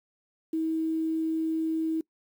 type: tone with quantisation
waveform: sine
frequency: 321.1 Hz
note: E4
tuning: 45 cents flat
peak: -25 dBFS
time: 0.53-2.01 s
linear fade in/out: 5 ms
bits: 9
effects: noise-tail reverb RT60 0.1 s tail -23 dB re dry